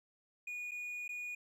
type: tone with dropouts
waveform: triangle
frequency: 2453 Hz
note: D#7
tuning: 25 cents flat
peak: -38 dBFS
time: 0.47-1.35 s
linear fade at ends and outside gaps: 5 ms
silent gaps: 0.711-0.716 / 1.08-1.09 s
effects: none